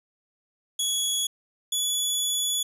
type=tone pair in turn; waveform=20% pulse; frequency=3362 / 3415 Hz; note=G#7 / G#7; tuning=+20 / +48 cents; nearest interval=unison; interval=28 cents; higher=second; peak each=-18 dBFS; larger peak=neither; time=0.79-1.27 / 1.72-2.63 s; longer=second; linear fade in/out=5 ms; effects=none